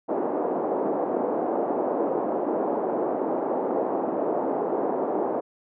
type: band-pass noise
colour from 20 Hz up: pink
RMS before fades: -26 dBFS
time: 0.08-5.41 s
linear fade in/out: 20 ms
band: 290 to 820 Hz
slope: 24 dB/octave
effects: none